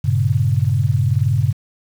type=chord; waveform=sine; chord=G diminished; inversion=none; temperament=equal; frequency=98 / 116.54 / 138.59 Hz; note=G2 / Bb2 / Db3; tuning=0 / 0 / 0 cents; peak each=-18 dBFS; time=0.04-1.53 s; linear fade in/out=10 ms; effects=7-bit